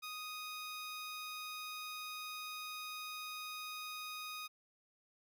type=tone; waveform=15% pulse; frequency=1244.5 Hz; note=D#6; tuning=in tune; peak=-37 dBFS; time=0.02-4.48 s; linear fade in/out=20 ms; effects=none